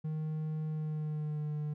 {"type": "tone with pitch glide", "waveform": "triangle", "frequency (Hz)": [155.6, 149.87], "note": ["D#3", "D3"], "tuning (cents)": [0, 35], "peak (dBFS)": -31, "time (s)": [0.04, 1.74], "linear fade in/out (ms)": 10, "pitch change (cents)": -65, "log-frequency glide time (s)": [0.68, 1.52], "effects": []}